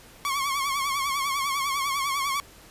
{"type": "tone with vibrato", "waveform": "sawtooth", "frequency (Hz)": 1108.7, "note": "C#6", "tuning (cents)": 0, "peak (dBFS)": -21, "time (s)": [0.25, 2.4], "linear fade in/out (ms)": 0, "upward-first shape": "triangle", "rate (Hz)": 10, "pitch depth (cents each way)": 92, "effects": ["pink hiss -50 dBFS RMS until 2.7 s", "resampled to 32000 Hz"]}